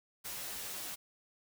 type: noise with comb filter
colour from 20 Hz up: white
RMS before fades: -42 dBFS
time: 0.24-0.96 s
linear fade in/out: 20 ms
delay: 13 ms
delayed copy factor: -0.9
effects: none